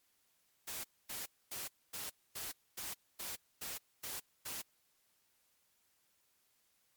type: noise bursts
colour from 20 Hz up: white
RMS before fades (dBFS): -43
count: 10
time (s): 0.67-4.62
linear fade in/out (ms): 10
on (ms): 170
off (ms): 250
effects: white hiss -75 dBFS RMS until 6.96 s + MP3 96 kbps